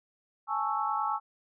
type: chord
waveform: sine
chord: A major seventh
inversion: third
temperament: equal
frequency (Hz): 830.6 / 880 / 1108.7 / 1318.5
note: G#5 / A5 / C#6 / E6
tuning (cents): 0 / 0 / 0 / 0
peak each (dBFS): -33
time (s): 0.47-1.2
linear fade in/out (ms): 50
effects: none